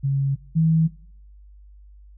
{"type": "tone pair in turn", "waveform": "sine", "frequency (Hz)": [137.6, 161.08], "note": ["C#3", "E3"], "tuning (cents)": [-12, -40], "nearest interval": "minor third", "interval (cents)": 272, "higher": "second", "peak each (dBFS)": [-18, -15], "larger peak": "second", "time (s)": [[0.03, 0.36], [0.55, 0.88]], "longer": "neither", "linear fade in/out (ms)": 20, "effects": ["noise-tail reverb RT60 0.6 s tail -20 dB re dry", "added 50 Hz sine -44 dBFS peak until 2.17 s"]}